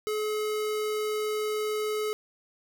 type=tone; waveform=square; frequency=426.6 Hz; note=G#4; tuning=46 cents sharp; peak=-28 dBFS; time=0.07-2.13 s; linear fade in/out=0 ms; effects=none